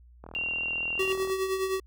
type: click train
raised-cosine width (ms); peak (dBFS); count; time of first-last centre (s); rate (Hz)
1; -29; 44; 0.24-1.299; 40.6
type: tone with vibrato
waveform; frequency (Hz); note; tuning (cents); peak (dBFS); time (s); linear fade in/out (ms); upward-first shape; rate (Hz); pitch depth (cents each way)
sine; 2766; F7; -17; -28; 0.35-1.12; 0; sine; 15; 9
type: tone with tremolo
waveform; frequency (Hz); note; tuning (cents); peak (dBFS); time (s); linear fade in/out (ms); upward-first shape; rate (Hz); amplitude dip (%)
square; 380.9; G4; -50; -25; 0.99-1.8; 5; triangle; 9.7; 60
effects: added 60 Hz sine -51 dBFS peak until 1.86 s